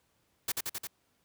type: noise with echo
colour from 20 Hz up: white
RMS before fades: -31 dBFS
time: 0.48-0.52 s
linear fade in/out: 5 ms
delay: 88 ms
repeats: 4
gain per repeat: -2 dB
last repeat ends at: 0.872 s
effects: pink hiss -73 dBFS RMS until 1.24 s + high-pass 60 Hz 12 dB/octave